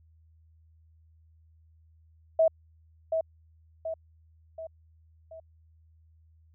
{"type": "tone with echo", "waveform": "sine", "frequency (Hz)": 647, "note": "E5", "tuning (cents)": -32, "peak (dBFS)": -18, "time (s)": [2.39, 2.48], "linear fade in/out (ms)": 5, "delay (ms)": 730, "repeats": 4, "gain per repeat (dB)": -6, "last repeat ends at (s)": 5.4, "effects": ["added 80 Hz sine -57 dBFS peak until 6.54 s"]}